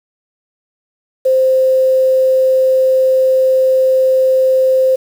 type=tone with quantisation; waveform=sine; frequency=522 Hz; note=C5; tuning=4 cents flat; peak=-8 dBFS; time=1.25-4.96 s; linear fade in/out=10 ms; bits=6; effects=none